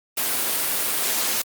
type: noise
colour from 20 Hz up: white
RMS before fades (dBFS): -23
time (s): 0.17-1.42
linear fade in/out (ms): 5
effects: high-pass 200 Hz 12 dB/octave + Opus 32 kbps